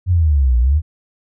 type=exponential two-way sweep; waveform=sine; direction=down then up; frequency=94.2 to 58.27 to 82.6 Hz; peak=-10 dBFS; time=0.06-0.82 s; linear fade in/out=50 ms; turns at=0.59 s; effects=none